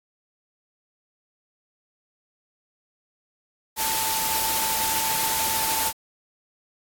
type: tone in noise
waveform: sine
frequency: 887 Hz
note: A5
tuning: 14 cents sharp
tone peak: -28 dBFS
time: 3.76-5.93 s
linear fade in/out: 50 ms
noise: white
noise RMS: -25 dBFS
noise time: 3.76-5.93 s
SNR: -6 dB
effects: AAC 64 kbps